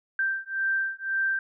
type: beating tone pair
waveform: sine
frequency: 1568 / 1569.9 Hz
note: G6 / G6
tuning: 0 / +2 cents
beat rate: 1.9 Hz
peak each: -28 dBFS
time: 0.19-1.39 s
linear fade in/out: 2 ms
effects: none